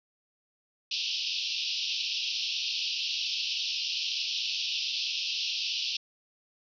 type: band-pass noise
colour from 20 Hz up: pink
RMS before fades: -32 dBFS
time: 0.91-5.97 s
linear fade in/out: 5 ms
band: 2600 to 5600 Hz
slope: 96 dB/octave
effects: none